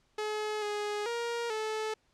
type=tone with pitch steps; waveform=sawtooth; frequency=425.9 / 416.2 / 470.5 / 434.8 Hz; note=G#4 / G#4 / A#4 / A4; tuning=+44 / +4 / +16 / -21 cents; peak=-28 dBFS; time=0.18-1.94 s; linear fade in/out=5 ms; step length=440 ms; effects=pink hiss -71 dBFS RMS until 2.13 s + low-pass 7000 Hz 12 dB/octave